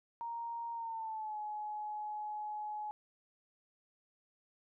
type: tone with pitch glide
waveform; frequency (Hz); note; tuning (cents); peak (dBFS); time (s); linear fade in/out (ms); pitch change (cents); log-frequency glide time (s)
sine; 932.3 to 845.1; A#5 to G#5; 0 to +30; -38; 0.21-2.91; 0; -170; 0.73-1.38
effects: none